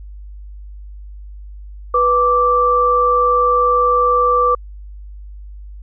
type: tone pair together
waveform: sine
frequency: 492.3 / 1170 Hz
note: B4 / D6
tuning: -6 / -7 cents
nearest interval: octave + minor third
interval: 1499 cents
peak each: -16 / -12 dBFS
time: 1.94-4.55 s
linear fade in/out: 5 ms
effects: added 50 Hz sine -31 dBFS peak until 5.82 s